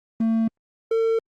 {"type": "tone pair in turn", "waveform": "triangle", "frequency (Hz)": [224.9, 451.8], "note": ["A3", "A4"], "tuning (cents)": [38, 46], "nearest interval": "octave", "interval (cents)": 1208, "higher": "second", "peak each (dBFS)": -16, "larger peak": "neither", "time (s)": [[0.2, 0.48], [0.91, 1.19]], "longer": "neither", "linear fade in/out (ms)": 5, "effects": ["Opus 24 kbps"]}